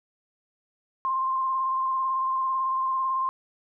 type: tone with vibrato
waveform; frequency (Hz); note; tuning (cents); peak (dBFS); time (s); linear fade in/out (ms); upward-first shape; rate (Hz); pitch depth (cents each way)
sine; 1053; C6; +11; -23; 1.05-3.29; 0; square; 18; 16
effects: none